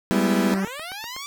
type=chord; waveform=35% pulse; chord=E major; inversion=first; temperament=equal; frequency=207.7 / 246.9 / 329.6 Hz; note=G#3 / B3 / E4; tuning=0 / 0 / 0 cents; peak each=-24 / -22 / -24 dBFS; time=0.11-0.54 s; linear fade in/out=0 ms
type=harmonic tone; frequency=193.7 Hz; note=G3; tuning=20 cents flat; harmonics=1 / 2 / 3 / 4 / 5 / 6 / 7 / 8 / 9 / 10; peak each=-22 / -31 / -36 / -39 / -41 / -43 / -41 / -39 / -44 / -42 dBFS; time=0.11-0.65 s; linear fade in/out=0 ms
type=linear sweep; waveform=10% pulse; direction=up; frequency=277.2 to 1172 Hz; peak=-24 dBFS; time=0.52-1.26 s; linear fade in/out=0 ms
type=click train; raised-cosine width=0.5 ms; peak=-22 dBFS; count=6; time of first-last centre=0.55-1.164 s; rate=8.14 Hz
effects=none